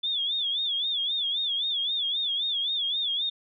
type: tone with vibrato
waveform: sine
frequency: 3462 Hz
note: A7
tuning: 29 cents flat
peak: -25 dBFS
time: 0.03-3.3 s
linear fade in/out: 10 ms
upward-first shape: sine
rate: 3.8 Hz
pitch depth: 120 cents each way
effects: none